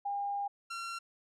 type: tone pair in turn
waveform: sine / sawtooth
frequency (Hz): 806 / 1366.5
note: G5 / F6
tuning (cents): +48 / -38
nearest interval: major sixth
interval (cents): 914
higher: second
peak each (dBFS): -32 / -34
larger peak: first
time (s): 0.05-0.48 / 0.7-0.99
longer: first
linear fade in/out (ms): 10
effects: low-pass 8000 Hz 12 dB/octave